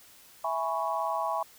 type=chord; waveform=sine; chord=C# minor seventh; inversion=first; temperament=equal; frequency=659.3 / 830.6 / 987.8 / 1108.7 Hz; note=E5 / G#5 / B5 / C#6; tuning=0 / 0 / 0 / 0 cents; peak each=-33 dBFS; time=0.44-1.43 s; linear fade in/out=5 ms; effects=white hiss -55 dBFS RMS until 1.58 s